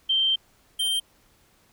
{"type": "tone pair in turn", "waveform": ["sine", "square"], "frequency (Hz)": [3136, 3152], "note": ["G7", "G7"], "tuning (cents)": [0, 9], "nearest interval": "unison", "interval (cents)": 9, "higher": "second", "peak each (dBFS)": [-19, -23], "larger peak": "first", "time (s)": [[0.09, 0.36], [0.79, 1]], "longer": "first", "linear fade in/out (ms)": 10, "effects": ["pink hiss -61 dBFS RMS until 1.72 s"]}